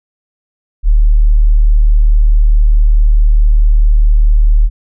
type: tone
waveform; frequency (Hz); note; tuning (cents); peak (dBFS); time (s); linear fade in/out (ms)
sine; 37.67; D1; +45; -4; 0.83-4.7; 50
effects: none